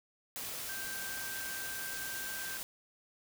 sine tone in noise, 1568 Hz, G6, in tune, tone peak -42 dBFS, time 0.69-2.57 s, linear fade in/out 0 ms, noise white, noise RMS -41 dBFS, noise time 0.36-2.63 s, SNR -4 dB, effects none

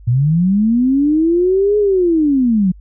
sine linear two-way sweep, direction up then down, 114 to 422.1 to 176.1 Hz, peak -10 dBFS, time 0.07-2.72 s, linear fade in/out 10 ms, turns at 1.78 s, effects added 50 Hz sine -36 dBFS peak until 2.8 s

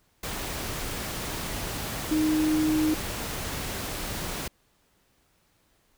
sine tone in noise, 310 Hz, D#4, 6 cents flat, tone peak -21 dBFS, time 2.11-2.94 s, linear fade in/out 5 ms, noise pink, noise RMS -33 dBFS, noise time 0.23-4.48 s, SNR +9 dB, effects pink hiss -67 dBFS RMS until 5.97 s

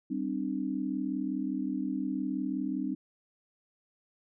sine chord, G suspended fourth, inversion none, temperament equal with one note detuned, 196 / 261.6 / 300.9 Hz, G3 / C4 / D4, 0 / 0 / +42 cents, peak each -36 / -33 / -34 dBFS, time 0.1-2.95 s, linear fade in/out 10 ms, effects none

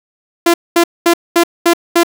sawtooth tone bursts, 341.3 Hz, F4, 40 cents flat, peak -3 dBFS, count 6, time 0.46-2.034 s, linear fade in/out 5 ms, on 79 ms, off 220 ms, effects none

